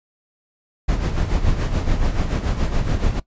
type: noise with tremolo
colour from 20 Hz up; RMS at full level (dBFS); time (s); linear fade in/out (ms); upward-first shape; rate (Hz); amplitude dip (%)
brown; -17; 0.88-3.2; 10; sine; 7; 60
effects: noise-tail reverb RT60 0.1 s tail -19 dB re dry + resampled to 16000 Hz